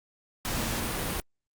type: tone in noise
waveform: sine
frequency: 229.4 Hz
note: A#3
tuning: 28 cents flat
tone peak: -38 dBFS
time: 0.56-0.87 s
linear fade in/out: 0 ms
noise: pink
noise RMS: -31 dBFS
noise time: 0.45-1.2 s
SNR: -10 dB
effects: Opus 48 kbps